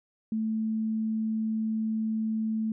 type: tone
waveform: sine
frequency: 220 Hz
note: A3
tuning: in tune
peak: -26 dBFS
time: 0.32-2.72 s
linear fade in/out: 2 ms
effects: none